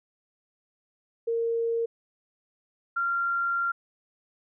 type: tone pair in turn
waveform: sine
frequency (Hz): 461.5 / 1382.9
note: A#4 / F6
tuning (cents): -17 / -17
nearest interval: octave + perfect fifth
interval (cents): 1900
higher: second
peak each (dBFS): -24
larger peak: neither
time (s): 1.27-1.86 / 2.96-3.72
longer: second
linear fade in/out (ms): 10
effects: none